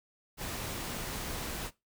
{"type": "noise", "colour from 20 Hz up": "pink", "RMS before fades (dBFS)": -38, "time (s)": [0.37, 1.71], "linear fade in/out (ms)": 50, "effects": ["noise-tail reverb RT60 0.2 s tail -18 dB re dry"]}